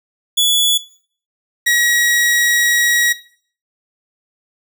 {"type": "tone pair in turn", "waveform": "sawtooth", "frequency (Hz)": [3420, 1908.4], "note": ["A7", "A#6"], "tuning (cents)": [-50, 40], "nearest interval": "minor seventh", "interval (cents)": 1010, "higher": "first", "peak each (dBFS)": [-8, -8], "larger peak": "neither", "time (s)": [[0.37, 0.78], [1.66, 3.13]], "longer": "second", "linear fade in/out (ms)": 10, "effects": ["noise-tail reverb RT60 0.5 s tail -18 dB re dry"]}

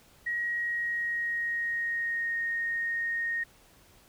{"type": "tone with pitch glide", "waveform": "sine", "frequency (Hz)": [1899, 1856.7], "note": ["A#6", "A#6"], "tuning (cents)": [32, -7], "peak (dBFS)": -28, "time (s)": [0.26, 3.44], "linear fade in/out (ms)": 10, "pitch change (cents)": -39, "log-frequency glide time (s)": [0.42, 2.38], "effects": ["pink hiss -59 dBFS RMS until 4.08 s"]}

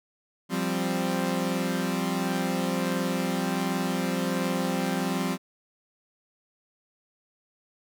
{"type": "chord", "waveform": "sawtooth", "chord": "F suspended second", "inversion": "none", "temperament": "equal", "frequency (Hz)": [174.61, 196, 261.6], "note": ["F3", "G3", "C4"], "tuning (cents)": [0, 0, 0], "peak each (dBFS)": -26, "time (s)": [0.49, 5.38], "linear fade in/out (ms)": 50, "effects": []}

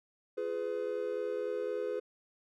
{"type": "chord", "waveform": "triangle", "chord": "F diminished", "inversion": "none", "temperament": "just", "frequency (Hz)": [349.2, 419.1, 502.9], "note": ["F4", "Ab4", "Cb5"], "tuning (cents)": [0, 16, 31], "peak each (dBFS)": [-40, -34, -34], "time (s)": [0.37, 2], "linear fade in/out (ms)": 10, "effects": []}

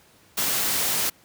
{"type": "noise", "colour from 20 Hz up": "white", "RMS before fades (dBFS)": -24, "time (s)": [0.37, 1.1], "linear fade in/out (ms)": 10, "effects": ["pink hiss -56 dBFS RMS until 1.24 s", "high-pass 80 Hz 12 dB/octave"]}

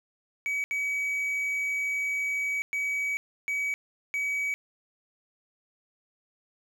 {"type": "tone bursts at uneven times", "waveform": "triangle", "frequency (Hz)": 2273, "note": "C#7", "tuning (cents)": 43, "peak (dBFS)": -25, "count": 5, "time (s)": [[0.46, 0.64], [0.71, 2.62], [2.73, 3.17], [3.48, 3.74], [4.14, 4.54]], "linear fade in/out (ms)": 0, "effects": []}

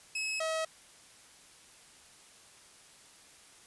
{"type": "tone pair in turn", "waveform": "sawtooth", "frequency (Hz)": [2574, 640.7], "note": ["E7", "E5"], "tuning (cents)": [-42, -49], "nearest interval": "2 octaves", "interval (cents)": 2407, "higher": "first", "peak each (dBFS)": [-29, -27], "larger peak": "second", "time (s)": [[0.15, 0.4], [0.4, 0.65]], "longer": "neither", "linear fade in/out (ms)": 5, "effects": ["white hiss -57 dBFS RMS until 3.66 s", "resampled to 24000 Hz"]}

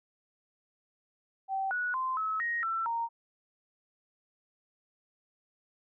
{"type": "tone with pitch steps", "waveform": "sine", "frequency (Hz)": [773, 1467, 1038, 1292, 1876, 1339, 927], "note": ["G5", "F#6", "C6", "E6", "A#6", "E6", "A#5"], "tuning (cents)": [-24, -15, -14, -35, 11, 27, -10], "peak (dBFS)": -29, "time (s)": [1.48, 3.09], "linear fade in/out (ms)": 50, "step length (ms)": 230, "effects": []}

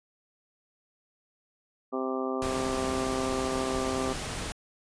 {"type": "harmonic tone", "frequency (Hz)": 130.81, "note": "C3", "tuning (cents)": 0, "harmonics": [2, 3, 4, 5, 6, 7, 8, 9], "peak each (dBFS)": [-33, -33, -36, -38, -40, -46, -44, -37], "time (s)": [1.92, 4.14], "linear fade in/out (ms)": 20}
{"type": "noise", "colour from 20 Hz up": "pink", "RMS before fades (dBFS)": -35, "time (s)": [2.42, 4.52], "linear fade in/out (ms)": 0}
{"effects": ["resampled to 22050 Hz"]}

